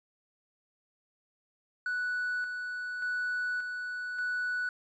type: tone with tremolo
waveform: triangle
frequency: 1480 Hz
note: F#6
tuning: in tune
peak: -27 dBFS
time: 1.86-4.69 s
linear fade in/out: 2 ms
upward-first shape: square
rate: 0.86 Hz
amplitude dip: 45%
effects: tanh soft clip ceiling -24 dBFS + resampled to 16000 Hz